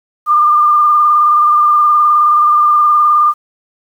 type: tone with vibrato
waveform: sine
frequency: 1200 Hz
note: D6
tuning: 37 cents sharp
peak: -6 dBFS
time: 0.26-3.34 s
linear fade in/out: 50 ms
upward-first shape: square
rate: 19 Hz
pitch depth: 19 cents each way
effects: 7-bit